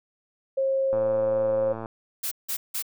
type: tone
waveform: sine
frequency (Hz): 537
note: C5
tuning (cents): +45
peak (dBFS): -21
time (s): 0.57-1.73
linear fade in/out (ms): 10
type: click train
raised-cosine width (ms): 1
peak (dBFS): -21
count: 105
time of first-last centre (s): 0.93-1.859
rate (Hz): 112
type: noise bursts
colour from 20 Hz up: blue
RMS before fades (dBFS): -29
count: 3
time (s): 2.23-2.825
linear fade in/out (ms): 10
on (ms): 85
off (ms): 170
effects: none